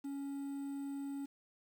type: tone with quantisation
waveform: triangle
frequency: 278.8 Hz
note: C#4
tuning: 10 cents sharp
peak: -37 dBFS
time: 0.04-1.26 s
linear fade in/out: 10 ms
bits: 10
effects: none